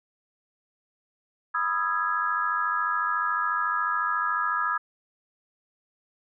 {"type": "chord", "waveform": "sine", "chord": "E major seventh", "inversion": "second", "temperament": "equal with one note detuned", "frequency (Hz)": [987.8, 1244.5, 1338.5, 1661.2], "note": ["B5", "D#6", "E6", "G#6"], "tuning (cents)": [0, 0, 26, 0], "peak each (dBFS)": [-32, -27, -30, -29], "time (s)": [1.54, 4.78], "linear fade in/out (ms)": 10, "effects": []}